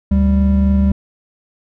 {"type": "tone pair together", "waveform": "triangle", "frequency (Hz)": [73.6, 196.65], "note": ["D2", "G3"], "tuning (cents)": [4, 6], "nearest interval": "octave + perfect fourth", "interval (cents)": 1702, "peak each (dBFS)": -11, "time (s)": [0.11, 0.92], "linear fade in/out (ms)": 5, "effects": []}